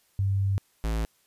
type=tone pair in turn; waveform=sine / square; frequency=98 / 55 Hz; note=G2 / A1; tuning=0 / 0 cents; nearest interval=minor seventh; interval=1000 cents; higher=first; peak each=-22 / -26 dBFS; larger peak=first; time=0.19-0.58 / 0.84-1.05 s; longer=first; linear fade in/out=0 ms; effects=white hiss -66 dBFS RMS until 1.26 s + resampled to 32000 Hz